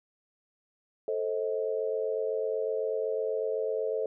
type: chord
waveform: sine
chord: A diminished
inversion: none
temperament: just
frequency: 440 / 528 / 633.6 Hz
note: A4 / C5 / Eb5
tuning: 0 / +16 / +31 cents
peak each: -30 / -33 / -35 dBFS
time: 1.08-4.06 s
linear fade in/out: 2 ms
effects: none